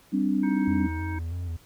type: chord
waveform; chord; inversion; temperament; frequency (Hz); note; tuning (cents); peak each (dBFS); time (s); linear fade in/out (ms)
sine; G suspended fourth; none; equal with one note detuned; 196 / 260.7 / 293.7; G3 / C4 / D4; 0 / -6 / 0; -26; 0.12-0.88; 20
type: harmonic tone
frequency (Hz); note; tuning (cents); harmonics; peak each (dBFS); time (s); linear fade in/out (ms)
314.9; D#4; +21; 1 / 3 / 5 / 7; -34 / -39 / -41 / -42; 0.43-1.19; 5
type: tone with vibrato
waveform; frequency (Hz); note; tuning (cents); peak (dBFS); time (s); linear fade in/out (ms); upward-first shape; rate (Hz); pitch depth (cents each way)
triangle; 85.3; F2; -40; -27; 0.67-1.57; 10; square; 3.1; 51
effects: pink hiss -57 dBFS RMS until 1.65 s